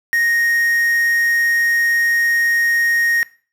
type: tone with quantisation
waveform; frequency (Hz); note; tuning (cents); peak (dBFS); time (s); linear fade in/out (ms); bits
triangle; 1864.7; A#6; 0; -12; 0.13-3.23; 0; 5
effects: noise-tail reverb RT60 0.4 s tail -19 dB re dry